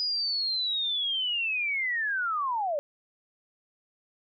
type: linear sweep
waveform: sine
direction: down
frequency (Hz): 4978 to 554.4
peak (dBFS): -26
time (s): 0-2.79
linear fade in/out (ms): 0
effects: none